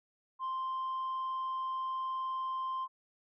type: tone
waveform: sine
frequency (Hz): 1046.5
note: C6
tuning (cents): 0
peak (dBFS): -31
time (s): 0.39-2.88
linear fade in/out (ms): 50
effects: tanh soft clip ceiling -32 dBFS